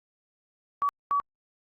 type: tone bursts at uneven times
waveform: sine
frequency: 1139 Hz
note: C#6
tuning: 47 cents sharp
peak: -22 dBFS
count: 2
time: 0.82-0.89 / 1.11-1.2 s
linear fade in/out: 0 ms
effects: Opus 48 kbps